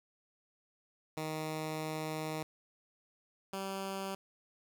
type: tone pair in turn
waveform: 10% pulse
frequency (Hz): 156.4 / 193.71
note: D#3 / G3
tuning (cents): +9 / -20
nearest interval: major third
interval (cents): 371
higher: second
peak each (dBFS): -28 / -29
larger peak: first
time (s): 1.17-2.43 / 3.53-4.15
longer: first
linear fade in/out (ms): 2
effects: none